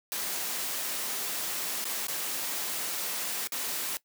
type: noise with dropouts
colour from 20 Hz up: white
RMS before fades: -33 dBFS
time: 0.12-3.97 s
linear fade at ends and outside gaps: 0 ms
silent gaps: 1.842-1.854 / 2.069-2.083 / 3.472-3.521 s
effects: noise-tail reverb RT60 0.1 s tail -19 dB re dry + high-pass 200 Hz 12 dB/octave